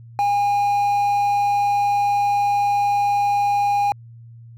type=tone with quantisation; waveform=triangle; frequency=813 Hz; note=G#5; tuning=37 cents flat; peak=-14 dBFS; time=0.19-3.92 s; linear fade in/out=0 ms; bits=7; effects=added 116 Hz sine -39 dBFS peak until 4.57 s